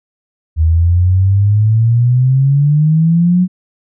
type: exponential sweep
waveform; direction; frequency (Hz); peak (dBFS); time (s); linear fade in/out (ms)
sine; up; 78.2 to 185; -7; 0.56-3.48; 50
effects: none